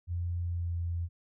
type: tone with pitch glide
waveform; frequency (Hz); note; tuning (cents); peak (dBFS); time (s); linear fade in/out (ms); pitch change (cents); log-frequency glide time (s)
sine; 86.9 to 85.46; F2 to F2; -8 to -37; -30; 0.07-1.09; 50; -29; 0.41-0.78
effects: none